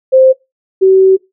sine tone pair in turn, 523.3 / 380.8 Hz, C5 / F#4, 0 / +50 cents, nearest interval tritone, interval 550 cents, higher first, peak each -3 dBFS, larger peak neither, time 0.12-0.33 / 0.81-1.17 s, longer second, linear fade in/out 20 ms, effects noise-tail reverb RT60 0.2 s tail -21 dB re dry

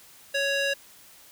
square tone with band-pass filter, 556 Hz, C#5, 5 cents sharp, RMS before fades -26 dBFS, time 0.34-0.74 s, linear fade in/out 10 ms, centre 2700 Hz, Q 0.83, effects white hiss -52 dBFS RMS until 1.31 s

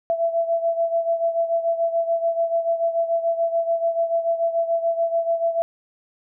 sine beating tone pair, 667 / 673.9 Hz, E5 / E5, +20 / +38 cents, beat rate 6.9 Hz, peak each -20 / -25 dBFS, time 0.1-5.62 s, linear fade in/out 0 ms, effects none

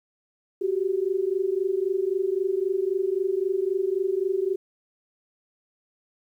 sine tone pair together, 370 / 393.8 Hz, F#4 / G4, 0 / +8 cents, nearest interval minor second, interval 108 cents, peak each -25 dBFS, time 0.61-4.56 s, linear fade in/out 10 ms, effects 10-bit

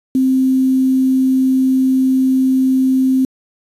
sine tone with quantisation, 261.6 Hz, C4, in tune, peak -10 dBFS, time 0.15-3.25 s, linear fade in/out 2 ms, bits 6, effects resampled to 32000 Hz

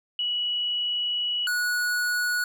sine / square tone pair in turn, 2932 / 1463 Hz, F#7 / F#6, -16 / -20 cents, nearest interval octave, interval 1204 cents, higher first, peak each -24 dBFS, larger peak neither, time 0.19-1.47 / 1.47-2.44 s, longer first, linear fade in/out 2 ms, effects none

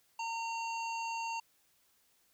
harmonic tone, 916 Hz, A#5, 31 cents flat, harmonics 1 / 3 / 5 / 7 / 8, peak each -36 / -42 / -49 / -51 / -56 dBFS, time 0.19-1.4 s, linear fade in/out 5 ms, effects white hiss -71 dBFS RMS until 2.33 s

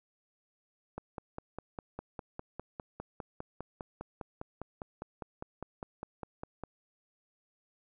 click train, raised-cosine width 1 ms, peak -25 dBFS, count 29, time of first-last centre 0.98-6.637 s, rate 4.95 Hz, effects none

